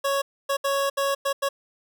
25% pulse tone bursts at uneven times, 554.4 Hz, C#5, in tune, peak -18 dBFS, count 6, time 0.04-0.22 / 0.49-0.57 / 0.64-0.9 / 0.97-1.15 / 1.25-1.33 / 1.42-1.49 s, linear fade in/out 10 ms, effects none

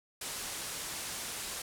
white low-pass noise, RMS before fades -40 dBFS, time 0.21-1.62 s, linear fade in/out 5 ms, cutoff 11000 Hz, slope 24 dB/octave, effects none

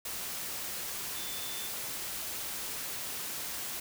sine tone in noise, 3524 Hz, A7, 2 cents sharp, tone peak -44 dBFS, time 1.16-1.68 s, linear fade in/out 5 ms, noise white, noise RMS -38 dBFS, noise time 0.05-3.8 s, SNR -9 dB, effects none

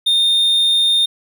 triangle tone, 3647 Hz, A#7, 39 cents flat, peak -10 dBFS, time 0.06-1.06 s, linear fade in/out 10 ms, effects none

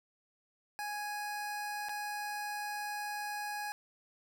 25% pulse tone with dropouts, 830.6 Hz, G#5, in tune, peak -33 dBFS, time 0.79-3.72 s, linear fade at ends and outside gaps 0 ms, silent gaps 1.886-1.893 s, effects 12-bit

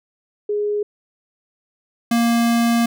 sine / square tone pair in turn, 415.3 / 233.7 Hz, G#4 / A#3, 0 / +5 cents, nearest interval minor seventh, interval 995 cents, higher first, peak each -18 / -15 dBFS, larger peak second, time 0.49-0.83 / 2.11-2.86 s, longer second, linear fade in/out 5 ms, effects none

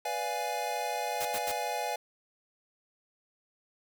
square chord, B diminished seventh, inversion none, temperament equal, 493.9 / 587.3 / 698.5 / 830.6 Hz, B4 / D5 / F5 / Ab5, 0 / 0 / 0 / 0 cents, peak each -40 / -40 / -37 / -35 dBFS, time 0.05-1.96 s, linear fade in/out 5 ms
white noise bursts, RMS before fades -36 dBFS, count 3, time 1.2-1.521 s, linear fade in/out 10 ms, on 55 ms, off 78 ms
effects none

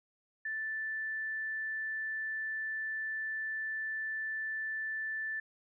sine tone, 1760 Hz, A6, in tune, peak -34 dBFS, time 0.45-5.4 s, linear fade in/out 5 ms, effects none

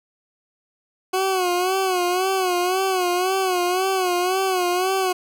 20% pulse tone with vibrato, 368.6 Hz, F#4, 7 cents flat, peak -14 dBFS, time 1.13-5.13 s, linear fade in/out 10 ms, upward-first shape sine, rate 1.9 Hz, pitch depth 74 cents each way, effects none

